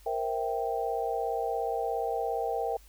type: chord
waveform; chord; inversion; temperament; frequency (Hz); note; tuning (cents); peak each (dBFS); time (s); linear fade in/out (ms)
sine; C dominant seventh; third; equal; 466.2 / 523.3 / 659.3 / 784; Bb4 / C5 / E5 / G5; 0 / 0 / 0 / 0; -32 / -38 / -35 / -32; 0.06-2.77; 5
effects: added 50 Hz sine -53 dBFS peak until 2.88 s + white hiss -60 dBFS RMS until 2.88 s